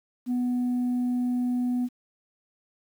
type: tone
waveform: sine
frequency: 246.9 Hz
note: B3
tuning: in tune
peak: -21 dBFS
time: 0.26-1.89 s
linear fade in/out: 50 ms
effects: tanh soft clip ceiling -22 dBFS + 9-bit